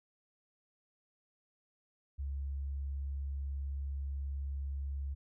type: tone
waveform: sine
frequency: 69.3 Hz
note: C#2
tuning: in tune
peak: -35 dBFS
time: 2.18-5.15 s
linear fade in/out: 20 ms
effects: none